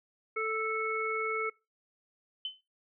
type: harmonic tone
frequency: 440 Hz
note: A4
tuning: in tune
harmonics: 1 / 3 / 5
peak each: -34 / -34 / -34 dBFS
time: 0.36-1.5 s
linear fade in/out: 10 ms
type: tone with exponential decay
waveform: sine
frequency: 3048 Hz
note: G7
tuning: 49 cents flat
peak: -30 dBFS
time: 2.45-2.61 s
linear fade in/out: 2 ms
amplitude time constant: 33 ms
effects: noise-tail reverb RT60 0.3 s tail -26 dB re dry